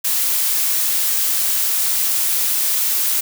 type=noise; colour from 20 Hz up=blue; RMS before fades=-18 dBFS; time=0.04-3.21 s; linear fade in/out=10 ms; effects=none